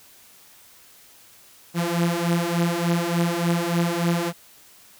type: beating tone pair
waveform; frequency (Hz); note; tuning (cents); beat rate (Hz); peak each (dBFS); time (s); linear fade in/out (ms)
sawtooth; 169.1 / 172.5; E3 / F3; +44 / -21; 3.4; -20 / -19; 1.74-4.33; 50
effects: white hiss -51 dBFS RMS until 4.99 s